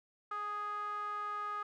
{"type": "tone with band-pass filter", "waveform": "sawtooth", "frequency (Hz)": 415.3, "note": "G#4", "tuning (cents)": 0, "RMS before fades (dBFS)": -39, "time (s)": [0.31, 1.63], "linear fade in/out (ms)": 5, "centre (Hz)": 1300, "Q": 8.8, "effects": []}